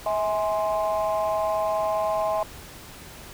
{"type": "chord", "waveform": "sine", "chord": "E augmented", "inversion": "none", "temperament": "equal with one note detuned", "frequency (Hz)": [644.9, 830.6, 1046.5], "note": ["E5", "G#5", "B#5"], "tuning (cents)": [-38, 0, 0], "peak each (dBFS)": [-23, -27, -28], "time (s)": [0.06, 2.43], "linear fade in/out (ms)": 2, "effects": ["tanh soft clip ceiling -16 dBFS", "pink hiss -43 dBFS RMS until 3.33 s"]}